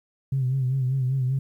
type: tone with vibrato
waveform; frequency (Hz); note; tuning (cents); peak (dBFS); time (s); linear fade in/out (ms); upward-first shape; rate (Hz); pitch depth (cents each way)
sine; 130.9; C3; +1; -20; 0.32-1.39; 5; sine; 5.1; 67
effects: tanh soft clip ceiling -16 dBFS + 10-bit